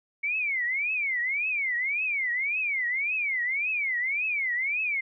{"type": "tone with vibrato", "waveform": "sine", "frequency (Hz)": 2217, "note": "C#7", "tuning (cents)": 0, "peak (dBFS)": -25, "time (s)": [0.23, 5.01], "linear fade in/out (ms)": 10, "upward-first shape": "triangle", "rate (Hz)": 1.8, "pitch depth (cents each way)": 290, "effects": []}